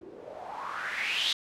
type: noise with low-pass filter sweep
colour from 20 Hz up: blue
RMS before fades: -34 dBFS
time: 0.01-1.33 s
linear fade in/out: 5 ms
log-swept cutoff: 330 to 3800 Hz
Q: 4.9
effects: none